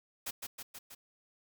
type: noise with echo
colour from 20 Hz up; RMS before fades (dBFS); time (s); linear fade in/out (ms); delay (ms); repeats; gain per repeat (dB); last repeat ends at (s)
white; -38; 0.26-0.31; 10; 160; 4; -3; 0.95
effects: none